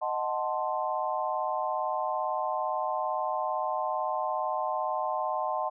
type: chord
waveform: sine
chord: D# diminished seventh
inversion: none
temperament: equal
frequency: 622.3 / 740 / 880 / 1046.5 Hz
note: D#5 / F#5 / A5 / C6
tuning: 0 / 0 / 0 / 0 cents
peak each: -33 dBFS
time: 0.01-5.7 s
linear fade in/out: 20 ms
effects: none